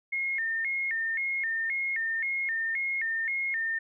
sine tone with vibrato, 1975.5 Hz, B6, in tune, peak -27 dBFS, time 0.12-3.79 s, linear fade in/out 10 ms, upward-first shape square, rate 1.9 Hz, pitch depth 150 cents each way, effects none

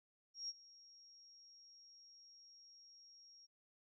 sine tone with ADSR envelope, 5588 Hz, F8, in tune, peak -40 dBFS, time 0.34-3.47 s, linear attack 150 ms, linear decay 34 ms, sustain -20 dB, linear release 24 ms, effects none

